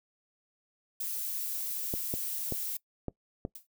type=noise; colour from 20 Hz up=violet; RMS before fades=-35 dBFS; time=1-2.77 s; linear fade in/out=5 ms
type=clicks; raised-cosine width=2 ms; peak=-20 dBFS; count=5; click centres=1.939 / 2.139 / 2.523 / 3.083 / 3.451 s
type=noise with exponential decay; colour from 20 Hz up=violet; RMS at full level=-40 dBFS; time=3.55-3.67 s; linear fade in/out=5 ms; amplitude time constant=25 ms
effects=noise-tail reverb RT60 0.1 s tail -22 dB re dry